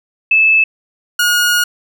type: tone pair in turn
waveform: sine / sawtooth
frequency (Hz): 2617 / 1439.3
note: E7 / F#6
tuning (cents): -13 / -48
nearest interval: minor seventh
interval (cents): 1035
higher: first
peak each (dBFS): -7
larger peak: neither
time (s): 0.31-0.64 / 1.19-1.64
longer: second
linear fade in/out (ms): 5
effects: none